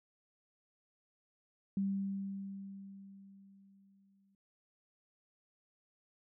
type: tone with exponential decay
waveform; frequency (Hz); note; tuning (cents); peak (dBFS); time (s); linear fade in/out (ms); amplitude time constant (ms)
sine; 196; G3; 0; -30; 1.77-4.35; 2; 560
effects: none